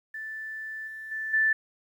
sine tone with level steps, 1760 Hz, A6, in tune, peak -34 / -37 / -30 / -20 dBFS, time 0.14-1.53 s, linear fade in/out 5 ms, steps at 0.87 / 1.11 / 1.33 s, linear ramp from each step 10 ms, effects 10-bit

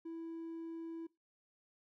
triangle tone, 329.6 Hz, E4, in tune, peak -39 dBFS, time 0.05-1.07 s, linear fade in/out 10 ms, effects noise-tail reverb RT60 0.2 s tail -21 dB re dry + tanh soft clip ceiling -37 dBFS

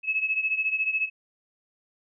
sine beating tone pair, 2582 / 2596 Hz, E7 / E7, -37 / -27 cents, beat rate 14 Hz, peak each -25 / -29 dBFS, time 0.03-1.1 s, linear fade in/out 50 ms, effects none

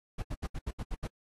brown noise bursts, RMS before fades -34 dBFS, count 8, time 0.18-1.074 s, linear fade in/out 10 ms, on 47 ms, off 74 ms, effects AAC 32 kbps

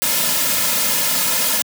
white noise with comb filter, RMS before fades -18 dBFS, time 0.02-1.62 s, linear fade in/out 0 ms, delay 2.6 ms, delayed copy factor -1, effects high-pass 150 Hz 12 dB/octave

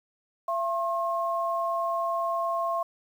sine tone pair together, 676.6 / 1074 Hz, E5 / C6, +45 / +45 cents, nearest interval minor sixth, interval 800 cents, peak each -28 dBFS, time 0.48-2.83 s, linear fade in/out 5 ms, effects 9-bit

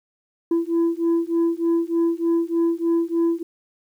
sine beating tone pair, 333.6 / 336.9 Hz, E4 / E4, +21 / +38 cents, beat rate 3.3 Hz, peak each -19 dBFS, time 0.51-3.43 s, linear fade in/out 5 ms, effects tanh soft clip ceiling -15 dBFS + 9-bit

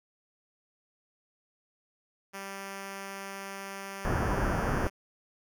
5% pulse tone, 196 Hz, G3, in tune, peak -27 dBFS, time 2.33-4.9 s, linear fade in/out 20 ms
pink low-pass noise, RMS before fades -29 dBFS, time 4.05-4.87 s, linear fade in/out 0 ms, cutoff 1800 Hz, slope 96 dB/octave
effects none

